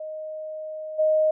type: tone with level steps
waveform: sine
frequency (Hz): 622.3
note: D#5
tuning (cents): 0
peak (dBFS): -31 / -17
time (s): 0-1.31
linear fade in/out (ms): 5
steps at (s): 0.98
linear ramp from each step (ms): 20
effects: none